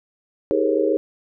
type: tone cluster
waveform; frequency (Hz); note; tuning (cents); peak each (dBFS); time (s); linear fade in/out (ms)
sine; 316.1 / 393 / 420.2 / 469 / 542; D#4 / G4 / G#4 / A#4 / C#5; +27 / +4 / +20 / +11 / -39; -23; 0.51-0.97; 0
effects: none